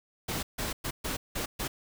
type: noise bursts at uneven times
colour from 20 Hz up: pink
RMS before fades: -33 dBFS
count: 6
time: 0.28-0.43 / 0.58-0.73 / 0.84-0.91 / 1.04-1.17 / 1.35-1.46 / 1.59-1.68 s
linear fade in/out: 10 ms
effects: none